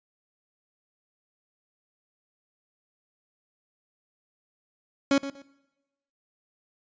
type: tone with echo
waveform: 30% pulse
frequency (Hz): 277.2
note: C#4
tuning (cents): 0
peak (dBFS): -16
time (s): 5.11-5.18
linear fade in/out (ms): 2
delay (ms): 120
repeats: 2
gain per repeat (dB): -13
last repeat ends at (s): 5.42
effects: noise-tail reverb RT60 1.0 s tail -22 dB re dry + resampled to 16000 Hz